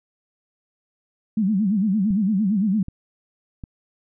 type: tone with vibrato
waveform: sine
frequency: 202.7 Hz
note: G#3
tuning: 42 cents flat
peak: -17 dBFS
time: 1.37-2.83 s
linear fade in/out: 5 ms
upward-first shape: sine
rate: 8.8 Hz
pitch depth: 170 cents each way
type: clicks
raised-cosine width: 5 ms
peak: -21 dBFS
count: 3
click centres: 2.107 / 2.884 / 3.638 s
effects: none